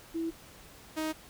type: tone pair in turn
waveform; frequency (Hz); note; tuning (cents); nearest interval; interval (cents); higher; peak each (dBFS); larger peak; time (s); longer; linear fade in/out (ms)
sine / sawtooth; 328.9 / 313.5; E4 / D#4; -4 / +13; minor second; 83; first; -30 / -27; second; 0.14-0.31 / 0.96-1.13; neither; 20
effects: pink hiss -53 dBFS RMS until 1.29 s